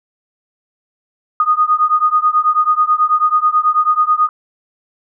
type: beating tone pair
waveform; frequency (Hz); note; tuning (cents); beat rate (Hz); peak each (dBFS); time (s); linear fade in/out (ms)
sine; 1232 / 1241.2; D#6 / D#6; -17 / -5; 9.2; -13 / -14; 1.4-4.29; 2
effects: none